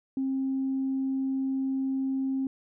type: tone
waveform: sine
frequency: 266.9 Hz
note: C4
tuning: 35 cents sharp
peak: -25 dBFS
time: 0.17-2.47 s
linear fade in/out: 2 ms
effects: tanh soft clip ceiling -21 dBFS